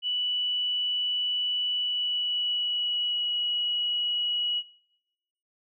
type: tone with pitch glide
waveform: sine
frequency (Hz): 2960 to 2918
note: F#7 to F#7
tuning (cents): 0 to -25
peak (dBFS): -25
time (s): 0.02-4.63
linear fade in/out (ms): 50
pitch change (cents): -25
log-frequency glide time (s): 1.73-3.33
effects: noise-tail reverb RT60 1.0 s tail -26 dB re dry